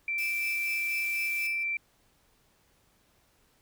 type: tone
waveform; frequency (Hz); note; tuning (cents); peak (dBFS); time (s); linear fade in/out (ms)
sine; 2344; D7; -4; -28; 0.08-1.77; 2
type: noise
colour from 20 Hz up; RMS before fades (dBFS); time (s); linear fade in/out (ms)
blue; -43; 0.18-1.47; 2
type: tone with tremolo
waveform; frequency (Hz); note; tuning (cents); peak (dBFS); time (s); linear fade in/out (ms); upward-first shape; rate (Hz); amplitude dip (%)
35% pulse; 2600; E7; -24; -35; 0.18-1.64; 20; sine; 4.1; 80
effects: pink hiss -67 dBFS RMS until 3.61 s